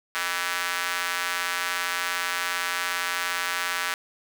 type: tone with high-pass filter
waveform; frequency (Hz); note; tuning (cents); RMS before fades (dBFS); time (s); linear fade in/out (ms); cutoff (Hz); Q
square; 88.7; F2; +27; -28; 0.15-3.94; 0; 1500; 1.6
effects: none